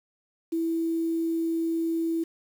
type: tone with quantisation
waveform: sine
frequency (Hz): 329.6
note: E4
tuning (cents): 0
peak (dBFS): -24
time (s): 0.52-2.24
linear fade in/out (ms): 10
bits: 8
effects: none